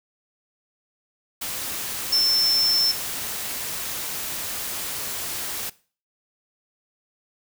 sine tone in noise, 5340 Hz, E8, 22 cents sharp, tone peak -16 dBFS, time 2.12-2.92 s, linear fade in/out 10 ms, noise white, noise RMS -30 dBFS, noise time 1.41-5.7 s, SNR +11 dB, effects noise-tail reverb RT60 0.4 s tail -20 dB re dry

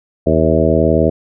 harmonic tone with a mistuned harmonic, 79.3 Hz, D#2, 33 cents sharp, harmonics 1 / 2 / 3 / 4 / 5 / 6 / 7 / 8, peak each -18 / -18 / -18 / -18 / -18 / -18 / -18 / -18 dBFS, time 0.26-1.1 s, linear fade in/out 10 ms, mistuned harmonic 8, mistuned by +33 cents, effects none

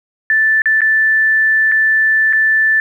sine tone with dropouts, 1760 Hz, A6, in tune, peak -9 dBFS, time 0.3-2.8 s, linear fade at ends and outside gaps 1 ms, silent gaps 0.619-0.657 / 0.807-0.817 / 1.716-1.72 / 2.327-2.332 s, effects 8-bit

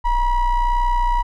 triangle ring-modulated tone, 493.9 Hz, B4, in tune, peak -10 dBFS, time 0.04-1.23 s, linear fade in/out 20 ms, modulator 463 Hz, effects none

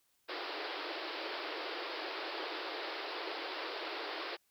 pink band-pass noise, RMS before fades -41 dBFS, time 0.28-4.37 s, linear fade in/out 20 ms, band 310 to 5000 Hz, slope 96 dB/octave, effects white hiss -75 dBFS RMS until 4.5 s

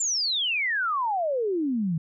sine exponential sweep, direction down, 7410 to 153.8 Hz, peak -23 dBFS, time 0-1.98 s, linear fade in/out 5 ms, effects none

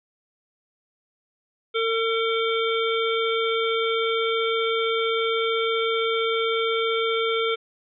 harmonic tone with a mistuned harmonic, 452.6 Hz, A4, 49 cents sharp, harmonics 1 / 3 / 5 / 7 / 8, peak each -23 / -28 / -30 / -31 / -32 dBFS, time 1.74-7.56 s, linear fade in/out 20 ms, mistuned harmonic 8, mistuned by -36 cents, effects none

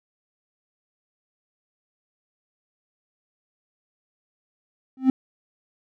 triangle tone with exponential growth, 261.6 Hz, C4, in tune, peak -7 dBFS, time 4.97-5.1 s, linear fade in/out 2 ms, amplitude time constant 28 ms, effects tanh soft clip ceiling -5 dBFS

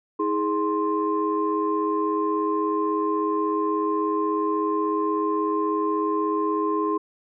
sine tone cluster, 319.7 / 416.1 / 1049 Hz, D#4 / G#4 / C6, +47 / +3 / +4 cents, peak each -25 dBFS, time 0.19-6.98 s, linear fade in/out 10 ms, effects tanh soft clip ceiling -11 dBFS

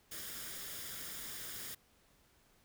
white noise with comb filter, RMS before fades -45 dBFS, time 0.11-1.75 s, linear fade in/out 10 ms, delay 0.58 ms, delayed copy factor +0.5, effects pink hiss -69 dBFS RMS until 2.64 s

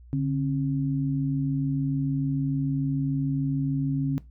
sine tone pair together, 143.26 / 270 Hz, D3 / C#4, -43 / -45 cents, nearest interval major seventh, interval 1098 cents, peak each -24 / -27 dBFS, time 0.13-4.18 s, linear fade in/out 0 ms, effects noise-tail reverb RT60 0.2 s tail -18 dB re dry + added 60 Hz sine -46 dBFS peak until 4.3 s

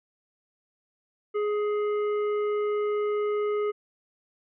sine tone with hard clipping, 417.7 Hz, G#4, 10 cents sharp, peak -26 dBFS, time 1.34-3.72 s, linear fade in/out 20 ms, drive 9 dB, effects resampled to 8000 Hz

